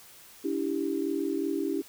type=tone cluster; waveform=sine; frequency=285.8 / 328.6 / 393.8 Hz; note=D4 / E4 / G4; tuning=-47 / -5 / +8 cents; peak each=-31 / -31 / -32 dBFS; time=0.44-1.82 s; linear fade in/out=10 ms; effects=white hiss -52 dBFS RMS until 1.88 s